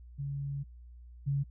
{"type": "tone pair in turn", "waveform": "sine", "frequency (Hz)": [140, 140], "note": ["C#3", "C#3"], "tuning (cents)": [18, 18], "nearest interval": "unison", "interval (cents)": 0, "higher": "neither", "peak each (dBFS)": [-33, -27], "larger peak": "second", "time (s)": [[0.18, 0.64], [1.26, 1.44]], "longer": "first", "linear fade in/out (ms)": 20, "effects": ["noise-tail reverb RT60 0.1 s tail -26 dB re dry", "added 60 Hz sine -48 dBFS peak until 1.5 s"]}